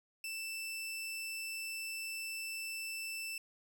sawtooth tone, 2658 Hz, E7, 14 cents sharp, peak -36 dBFS, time 0.24-3.38 s, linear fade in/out 2 ms, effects none

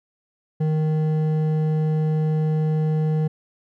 sine tone with hard clipping, 155.56 Hz, D#3, in tune, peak -20 dBFS, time 0.6-3.28 s, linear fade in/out 10 ms, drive 8 dB, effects none

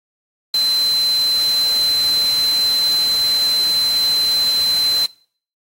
sine tone in noise, 4070 Hz, C8, 49 cents flat, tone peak -14 dBFS, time 0.54-5.06 s, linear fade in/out 2 ms, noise white, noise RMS -28 dBFS, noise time 0.54-5.06 s, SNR +11 dB, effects noise-tail reverb RT60 0.5 s tail -22 dB re dry + AAC 48 kbps

